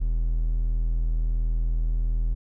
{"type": "tone", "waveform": "triangle", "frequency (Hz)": 40.71, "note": "E1", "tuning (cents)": -21, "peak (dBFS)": -19, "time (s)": [0, 2.35], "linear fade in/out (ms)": 20, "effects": []}